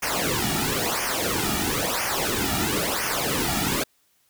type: noise with flanger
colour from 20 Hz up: pink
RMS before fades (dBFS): -25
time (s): 0.02-3.84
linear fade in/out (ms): 10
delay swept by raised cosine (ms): 0.25 to 1.95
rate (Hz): 0.99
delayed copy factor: -0.85
effects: white hiss -65 dBFS RMS until 4.29 s